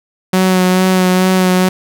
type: tone with vibrato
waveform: sawtooth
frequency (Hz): 185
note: F#3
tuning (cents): 0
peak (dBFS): -5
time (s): 0.33-1.69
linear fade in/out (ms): 5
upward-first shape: sine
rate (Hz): 2.3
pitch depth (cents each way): 19
effects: none